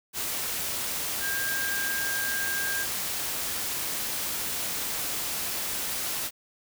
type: tone in noise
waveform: sine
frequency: 1603 Hz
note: G6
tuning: 38 cents sharp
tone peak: -29 dBFS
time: 1.2-2.87 s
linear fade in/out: 50 ms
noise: white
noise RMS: -31 dBFS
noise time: 0.13-6.31 s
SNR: -1 dB
effects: none